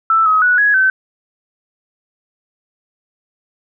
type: tone with pitch steps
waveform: sine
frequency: 1324 / 1271 / 1472 / 1670 / 1534 Hz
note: E6 / D#6 / F#6 / G#6 / G6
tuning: +7 / +36 / -9 / +9 / -38 cents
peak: -9 dBFS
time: 0.1-0.9 s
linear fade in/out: 2 ms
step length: 160 ms
effects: none